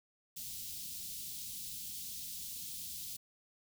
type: band-stop noise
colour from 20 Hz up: white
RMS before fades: -44 dBFS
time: 0.36-3.17 s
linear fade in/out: 10 ms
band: 220 to 3300 Hz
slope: 24 dB/octave
effects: none